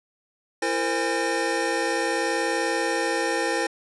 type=tone cluster; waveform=square; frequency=336 / 458.4 / 519 / 818 / 1818 Hz; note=E4 / A#4 / C5 / G#5 / A#6; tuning=+33 / -29 / -14 / -26 / -44 cents; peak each=-30 dBFS; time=0.62-3.67 s; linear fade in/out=5 ms; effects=resampled to 24000 Hz